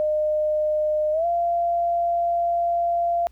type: tone with pitch glide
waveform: sine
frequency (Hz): 610 to 688.7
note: D#5 to F5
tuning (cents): -34 to -24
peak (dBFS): -19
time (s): 0-3.27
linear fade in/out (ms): 0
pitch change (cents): +210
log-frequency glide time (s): 1.12-1.26
effects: added 60 Hz sine -49 dBFS peak until 3.31 s + pink hiss -63 dBFS RMS until 3.31 s